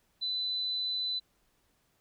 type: tone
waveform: sine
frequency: 4003 Hz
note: B7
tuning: 23 cents sharp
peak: -30 dBFS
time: 0.21-1.2 s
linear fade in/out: 20 ms
effects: pink hiss -72 dBFS RMS until 2 s